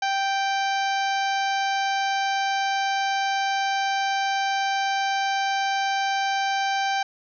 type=harmonic tone with a mistuned harmonic; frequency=784 Hz; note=G5; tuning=in tune; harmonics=1 / 2 / 3 / 4 / 5 / 6 / 7 / 8; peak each=-23 / -29 / -33 / -35 / -37 / -39 / -40 / -41 dBFS; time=0.02-7.03 s; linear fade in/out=5 ms; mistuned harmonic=4; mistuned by=-22 cents; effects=none